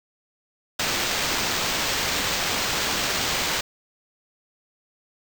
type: noise with sample-and-hold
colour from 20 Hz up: blue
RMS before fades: -25 dBFS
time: 0.79-3.61 s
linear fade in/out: 5 ms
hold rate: 11025 Hz
effects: none